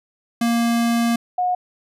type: tone pair in turn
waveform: square / sine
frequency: 233.7 / 724.6 Hz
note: A#3 / F#5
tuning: +5 / -36 cents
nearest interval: octave + minor sixth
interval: 1959 cents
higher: second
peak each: -17 dBFS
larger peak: neither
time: 0.41-1.16 / 1.38-1.55 s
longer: first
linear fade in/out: 5 ms
effects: resampled to 32000 Hz